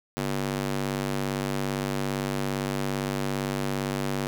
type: tone with high-pass filter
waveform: square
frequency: 48.8 Hz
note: G1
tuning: 7 cents flat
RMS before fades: -29 dBFS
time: 0.17-4.27 s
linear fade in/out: 0 ms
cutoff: 190 Hz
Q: 1
effects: none